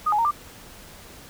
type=tone with pitch steps; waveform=sine; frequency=1236 / 838 / 923 / 1188 Hz; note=D#6 / G#5 / A#5 / D6; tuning=-12 / +15 / -17 / +20 cents; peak=-18 dBFS; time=0.06-0.312 s; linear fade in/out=10 ms; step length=63 ms; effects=pink hiss -45 dBFS RMS until 1.29 s